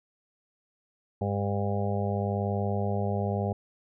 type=harmonic tone; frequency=100.9 Hz; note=G#2; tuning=49 cents flat; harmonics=1 / 2 / 4 / 5 / 6 / 7 / 8; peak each=-29 / -32 / -35 / -36 / -37 / -37 / -38 dBFS; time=1.21-3.53 s; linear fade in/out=5 ms; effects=none